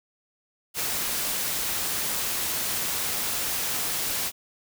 white noise, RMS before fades -28 dBFS, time 0.74-4.32 s, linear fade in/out 50 ms, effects none

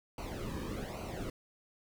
brown noise with flanger, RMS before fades -40 dBFS, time 0.18-1.3 s, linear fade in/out 2 ms, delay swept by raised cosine 0.57 to 1.48 ms, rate 1.2 Hz, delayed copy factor -0.75, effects none

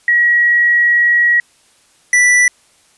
sine / square tone pair in turn, 1911 / 1970.4 Hz, A#6 / B6, +43 / -5 cents, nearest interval minor second, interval 52 cents, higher second, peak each -8 dBFS, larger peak neither, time 0.08-1.4 / 2.13-2.48 s, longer first, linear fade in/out 2 ms, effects white hiss -52 dBFS RMS until 2.97 s + resampled to 24000 Hz

